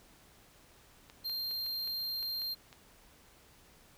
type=clicks; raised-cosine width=0.2 ms; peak=-34 dBFS; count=8; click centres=1.099 / 1.297 / 1.512 / 1.664 / 1.875 / 2.228 / 2.419 / 2.728 s
type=tone; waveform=square; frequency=4186 Hz; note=C8; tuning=in tune; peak=-35 dBFS; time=1.24-2.55 s; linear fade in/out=20 ms
effects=pink hiss -61 dBFS RMS until 3.97 s